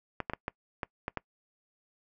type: clicks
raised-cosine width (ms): 0.5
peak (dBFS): -17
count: 7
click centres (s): 0.203 / 0.298 / 0.335 / 0.481 / 0.832 / 1.081 / 1.173
effects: noise-tail reverb RT60 0.1 s tail -24 dB re dry